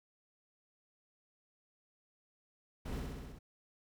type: noise with echo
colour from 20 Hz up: brown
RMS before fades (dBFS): -40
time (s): 2.85-3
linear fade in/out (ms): 10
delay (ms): 65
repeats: 6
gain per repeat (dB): -2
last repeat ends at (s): 3.39
effects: none